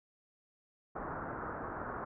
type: low-pass noise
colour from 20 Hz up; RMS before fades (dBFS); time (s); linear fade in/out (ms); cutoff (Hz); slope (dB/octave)
white; -41; 0.95-2.05; 10; 1500; 48
effects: none